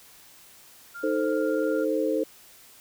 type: tone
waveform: sine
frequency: 1400 Hz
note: F6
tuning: 4 cents sharp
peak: -36 dBFS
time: 0.94-1.85 s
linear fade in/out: 20 ms
type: chord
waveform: sine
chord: A diminished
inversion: second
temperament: equal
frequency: 311.1 / 440 / 523.3 Hz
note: Eb4 / A4 / C5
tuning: 0 / 0 / 0 cents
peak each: -27 dBFS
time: 1.03-2.24 s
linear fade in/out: 10 ms
effects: white hiss -52 dBFS RMS until 2.8 s